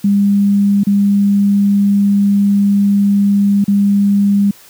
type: tone with dropouts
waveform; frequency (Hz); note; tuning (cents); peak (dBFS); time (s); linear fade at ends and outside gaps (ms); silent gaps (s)
sine; 201.1; G3; +44; -8; 0.04-4.51; 5; 0.835-0.868 / 3.642-3.679
effects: white hiss -42 dBFS RMS until 4.69 s + high-pass 80 Hz 12 dB/octave